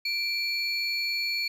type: tone pair together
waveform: triangle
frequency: 2349 / 4391 Hz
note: D7 / C#8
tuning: 0 / -17 cents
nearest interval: major seventh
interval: 1083 cents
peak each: -28 dBFS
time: 0.05-1.48 s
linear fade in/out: 5 ms
effects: none